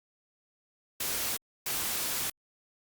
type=noise bursts at uneven times; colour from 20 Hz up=white; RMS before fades=-32 dBFS; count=2; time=1-1.37 / 1.66-2.3 s; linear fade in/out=5 ms; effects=Opus 48 kbps